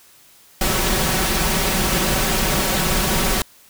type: noise with comb filter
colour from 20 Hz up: pink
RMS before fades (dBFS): -19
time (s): 0.61-3.42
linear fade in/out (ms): 2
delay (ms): 5.3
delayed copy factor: +0.6
effects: white hiss -50 dBFS RMS until 3.69 s